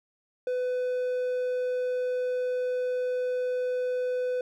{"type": "tone", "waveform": "triangle", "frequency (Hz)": 501, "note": "B4", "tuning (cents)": 25, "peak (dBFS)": -24, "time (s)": [0.47, 4.41], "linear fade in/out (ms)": 2, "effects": []}